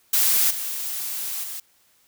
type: noise with level steps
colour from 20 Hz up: blue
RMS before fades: -19 / -29 / -33 dBFS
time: 0.13-1.6 s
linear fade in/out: 5 ms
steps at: 0.5 / 1.43 s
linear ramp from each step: 10 ms
effects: white hiss -61 dBFS RMS until 2.07 s